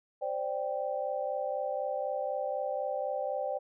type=chord; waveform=sine; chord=C suspended second; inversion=none; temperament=equal; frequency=523.3 / 587.3 / 784 Hz; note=C5 / D5 / G5; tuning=0 / 0 / 0 cents; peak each=-35 / -34 / -36 dBFS; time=0.21-3.59 s; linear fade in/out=20 ms; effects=none